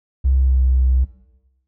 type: tone with pitch glide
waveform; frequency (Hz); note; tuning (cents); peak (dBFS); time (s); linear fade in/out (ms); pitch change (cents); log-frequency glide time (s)
triangle; 66 to 64.08; C2 to C2; +16 to -35; -8; 0.24-1.05; 20; -51; 0.34-0.65
effects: noise-tail reverb RT60 1.0 s tail -20 dB re dry + tanh soft clip ceiling -10 dBFS